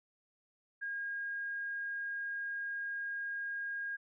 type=tone; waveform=sine; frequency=1626 Hz; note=G#6; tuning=37 cents flat; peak=-36 dBFS; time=0.81-3.97 s; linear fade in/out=20 ms; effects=none